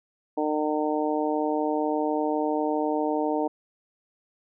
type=harmonic tone; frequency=152.1 Hz; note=D#3; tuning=39 cents flat; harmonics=2 / 3 / 4 / 5 / 6; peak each=-27 / -29 / -30 / -31 / -32 dBFS; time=0.37-3.48 s; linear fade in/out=10 ms; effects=none